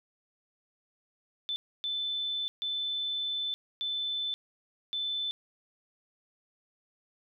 sine tone bursts at uneven times, 3520 Hz, A7, in tune, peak -30 dBFS, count 5, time 1.49-1.56 / 1.84-2.48 / 2.62-3.54 / 3.81-4.34 / 4.93-5.31 s, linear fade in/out 0 ms, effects none

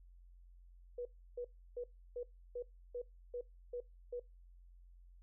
sine tone bursts, 487.1 Hz, B4, 24 cents flat, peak -39 dBFS, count 9, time 0.98-4.197 s, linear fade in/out 5 ms, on 73 ms, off 320 ms, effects noise-tail reverb RT60 0.2 s tail -20 dB re dry + added 44 Hz sine -57 dBFS peak until 5.22 s

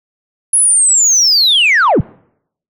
sine linear sweep, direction down, 10548 to 67.8 Hz, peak -5 dBFS, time 0.53-2.01 s, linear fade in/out 5 ms, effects noise-tail reverb RT60 0.7 s tail -26 dB re dry + tanh soft clip ceiling -5 dBFS

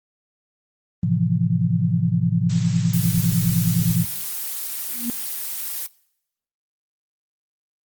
sine chord, F major seventh, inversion first, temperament equal, 110 / 130.81 / 164.81 / 174.61 Hz, A2 / C3 / E3 / F3, 0 / 0 / 0 / 0 cents, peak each -23 / -24 / -22 / -21 dBFS, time 1.03-4.05 s, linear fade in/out 5 ms
blue noise, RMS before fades -28 dBFS, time 2.49-5.87 s, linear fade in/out 10 ms
sine tone with exponential growth, 237.7 Hz, A#3, 34 cents sharp, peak -19 dBFS, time 4.87-5.1 s, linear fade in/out 0 ms, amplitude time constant 49 ms
effects noise-tail reverb RT60 0.8 s tail -23 dB re dry + Opus 24 kbps

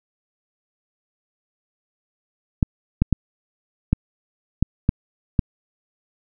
clicks, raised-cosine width 5 ms, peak -3 dBFS, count 7, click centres 2.628 / 3.02 / 3.127 / 3.93 / 4.626 / 4.891 / 5.392 s, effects none

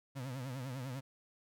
35% pulse tone with vibrato, 130 Hz, C3, 11 cents flat, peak -38 dBFS, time 0.15-1.01 s, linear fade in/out 20 ms, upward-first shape triangle, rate 10 Hz, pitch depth 140 cents each way, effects none

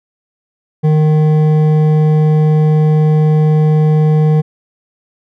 sine tone with hard clipping, 154 Hz, D#3, 17 cents flat, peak -9 dBFS, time 0.83-4.42 s, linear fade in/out 20 ms, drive 9 dB, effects none

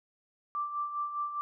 sine tone with tremolo, 1174.7 Hz, D6, in tune, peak -29 dBFS, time 0.55-1.41 s, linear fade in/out 0 ms, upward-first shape sine, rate 4.9 Hz, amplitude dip 60%, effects none

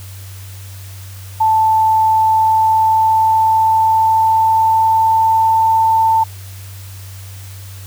sine tone with pitch glide, 880 to 891.8 Hz, A5 to A5, 0 to +23 cents, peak -9 dBFS, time 1.4-6.24 s, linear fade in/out 10 ms, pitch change +23 cents, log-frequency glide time 2.03-5.7 s, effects added 96 Hz sine -30 dBFS peak until 7.86 s + white hiss -39 dBFS RMS until 7.86 s

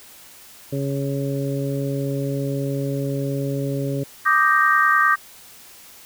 harmonic tone, 138.59 Hz, C#3, in tune, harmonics 1 / 2 / 3 / 4, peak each -24 / -27 / -29 / -30 dBFS, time 0.72-4.04 s, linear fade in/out 10 ms
sine chord, Eb major seventh, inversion third, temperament equal, 1174.7 / 1244.5 / 1568 / 1864.7 Hz, D6 / Eb6 / G6 / Bb6, 0 / 0 / 0 / 0 cents, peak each -18 / -21 / -19 / -20 dBFS, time 4.25-5.16 s, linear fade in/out 20 ms
effects white hiss -45 dBFS RMS until 6.05 s

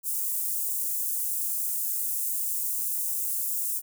white high-pass noise, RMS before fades -29 dBFS, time 0.03-3.82 s, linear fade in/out 50 ms, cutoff 8100 Hz, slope 24 dB/octave, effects none

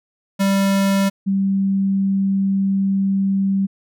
square / sine tone pair in turn, 196 / 194.88 Hz, G3 / G3, 0 / -10 cents, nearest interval unison, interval 10 cents, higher first, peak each -15 dBFS, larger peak neither, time 0.39-1.1 / 1.26-3.67 s, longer second, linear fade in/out 20 ms, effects none

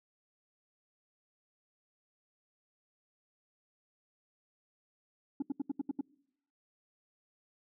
sine tone bursts, 279.4 Hz, C#4, 14 cents sharp, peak -28 dBFS, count 7, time 5.4-6.011 s, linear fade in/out 5 ms, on 23 ms, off 75 ms, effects noise-tail reverb RT60 0.8 s tail -26 dB re dry + tanh soft clip ceiling -30 dBFS

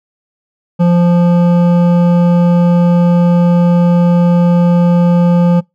sine tone with hard clipping, 174 Hz, F3, 6 cents flat, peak -8 dBFS, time 0.79-5.61 s, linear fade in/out 20 ms, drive 11 dB, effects noise-tail reverb RT60 0.2 s tail -25 dB re dry

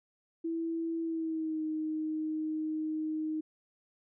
sine tone with pitch glide, 329.6 to 311.8 Hz, E4 to D#4, 0 to +4 cents, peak -31 dBFS, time 0.44-3.41 s, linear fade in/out 10 ms, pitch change -96 cents, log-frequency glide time 1.02-1.63 s, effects none

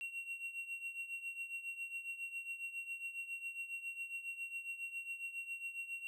triangle tone with tremolo, 2739 Hz, F7, 34 cents flat, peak -37 dBFS, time 0.01-6.07 s, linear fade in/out 0 ms, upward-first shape triangle, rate 7.3 Hz, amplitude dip 80%, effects none

